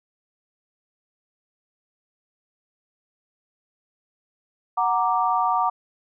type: chord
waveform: sine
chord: Gb augmented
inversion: none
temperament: equal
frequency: 740 / 932.3 / 1174.7 Hz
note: Gb5 / Bb5 / D6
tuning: 0 / 0 / 0 cents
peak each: -23 dBFS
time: 4.77-5.7 s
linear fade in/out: 10 ms
effects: none